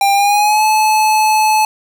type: tone with pitch glide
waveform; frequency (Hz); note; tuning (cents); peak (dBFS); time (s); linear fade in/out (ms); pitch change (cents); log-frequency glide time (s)
square; 796 to 863; G5 to A5; +26 to -34; -10; 0.01-1.65; 2; +140; 0.13-0.64
effects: none